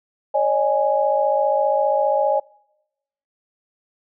sine chord, C# suspended second, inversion none, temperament equal with one note detuned, 554.4 / 609.4 / 830.6 Hz, C#5 / D#5 / G#5, 0 / -36 / 0 cents, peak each -20 dBFS, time 0.34-2.4 s, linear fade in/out 10 ms, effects noise-tail reverb RT60 0.9 s tail -26 dB re dry

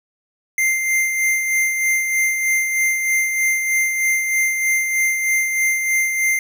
square tone with tremolo, 2093 Hz, C7, in tune, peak -15 dBFS, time 0.58-6.39 s, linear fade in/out 2 ms, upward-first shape sine, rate 3.2 Hz, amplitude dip 45%, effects none

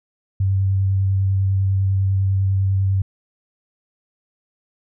sine tone with vibrato, 96.6 Hz, G2, 25 cents flat, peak -15 dBFS, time 0.4-3.02 s, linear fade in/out 5 ms, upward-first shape square, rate 10 Hz, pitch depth 11 cents each way, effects none

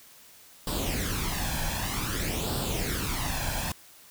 pink noise with flanger, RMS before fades -30 dBFS, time 0.67-3.72 s, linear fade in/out 2 ms, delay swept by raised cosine 0.23 to 1.23 ms, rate 0.53 Hz, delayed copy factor +0.65, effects white hiss -53 dBFS RMS until 4.1 s

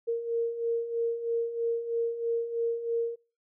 sine beating tone pair, 462 / 465.1 Hz, A#4 / A#4, -16 / -4 cents, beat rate 3.1 Hz, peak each -34 / -28 dBFS, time 0.07-3.16 s, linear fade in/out 20 ms, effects noise-tail reverb RT60 0.4 s tail -26 dB re dry

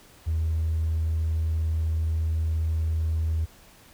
sine tone with hard clipping, 80.2 Hz, E2, 47 cents flat, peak -23 dBFS, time 0.26-3.46 s, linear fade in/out 20 ms, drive 1 dB, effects pink hiss -53 dBFS RMS until 3.93 s

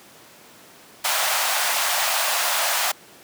pink high-pass noise, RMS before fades -22 dBFS, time 1.04-2.92 s, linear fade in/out 10 ms, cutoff 620 Hz, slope 48 dB/octave, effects pink hiss -47 dBFS RMS until 3.23 s + high-pass 200 Hz 12 dB/octave

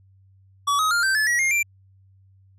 square tone with pitch steps, 1140 / 1264.9 / 1403.5 / 1557.3 / 1727.9 / 1917.2 / 2127 / 2360 Hz, C#6 / D#6 / F6 / G6 / A6 / A#6 / C7 / D7, +48 / +28 / +8 / -12 / -32 / +48 / +28 / +8 cents, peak -19 dBFS, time 0.67-1.63 s, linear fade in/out 10 ms, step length 120 ms, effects added 96 Hz sine -52 dBFS peak until 2.58 s + low-pass 11000 Hz 12 dB/octave

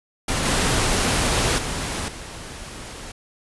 pink noise with level steps, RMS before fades -23 / -20 / -27 / -36 dBFS, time 0.28-3.12 s, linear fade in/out 5 ms, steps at 0.45 / 1.58 / 2.08 s, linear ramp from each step 5 ms, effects resampled to 24000 Hz

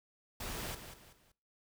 pink noise with echo, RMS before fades -41 dBFS, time 0.4-0.75 s, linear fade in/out 5 ms, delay 190 ms, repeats 3, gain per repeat -9 dB, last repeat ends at 1.32 s, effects noise-tail reverb RT60 0.4 s tail -21 dB re dry

